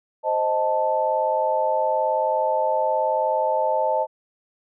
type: chord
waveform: sine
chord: A diminished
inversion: first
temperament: equal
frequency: 523.3 / 622.3 / 880 Hz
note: C5 / Eb5 / A5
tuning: 0 / 0 / 0 cents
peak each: -25 / -23 / -22 dBFS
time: 0.23-4.07 s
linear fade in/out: 50 ms
effects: none